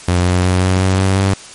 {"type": "tone with pitch steps", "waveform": "sawtooth", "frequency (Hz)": [89, 90.29, 91.61, 92.94, 94.29, 95.66, 97.06], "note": ["F2", "F#2", "F#2", "F#2", "F#2", "G2", "G2"], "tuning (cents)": [33, -42, -17, 8, 33, -42, -17], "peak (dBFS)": -7, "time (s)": [0.08, 1.34], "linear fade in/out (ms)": 5, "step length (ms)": 180, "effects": ["white hiss -35 dBFS RMS until 1.54 s", "MP3 48 kbps"]}